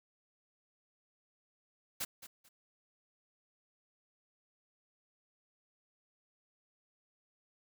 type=noise with echo; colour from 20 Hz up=white; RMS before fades=-37 dBFS; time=2-2.05 s; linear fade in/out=10 ms; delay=220 ms; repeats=2; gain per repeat=-13 dB; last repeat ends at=2.49 s; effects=none